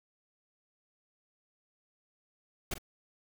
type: noise with echo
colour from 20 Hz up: pink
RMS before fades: -34 dBFS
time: 2.71-2.74 s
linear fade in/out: 5 ms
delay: 43 ms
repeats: 1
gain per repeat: -11 dB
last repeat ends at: 2.783 s
effects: none